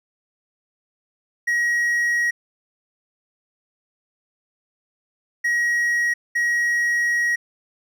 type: tone bursts at uneven times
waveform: triangle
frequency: 1900 Hz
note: A#6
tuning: 33 cents sharp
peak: -16 dBFS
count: 3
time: 1.47-2.31 / 5.44-6.14 / 6.35-7.36 s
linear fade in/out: 10 ms
effects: none